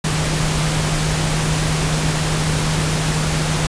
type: tone in noise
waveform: sine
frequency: 155.56 Hz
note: D#3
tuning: in tune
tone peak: -19 dBFS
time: 0.04-3.67 s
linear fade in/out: 5 ms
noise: pink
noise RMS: -21 dBFS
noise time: 0.04-3.67 s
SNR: -1 dB
effects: resampled to 22050 Hz